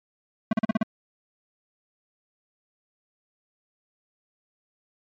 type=tone bursts; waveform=square; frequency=220 Hz; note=A3; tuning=in tune; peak=-19 dBFS; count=6; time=0.51-0.831 s; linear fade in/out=5 ms; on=21 ms; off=39 ms; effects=low-pass 2000 Hz 12 dB/octave + MP3 48 kbps